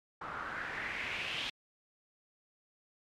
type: noise with low-pass filter sweep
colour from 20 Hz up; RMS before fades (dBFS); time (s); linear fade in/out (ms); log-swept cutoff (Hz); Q
white; -39; 0.21-1.5; 5; 1200 to 3200; 3.9
effects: MP3 96 kbps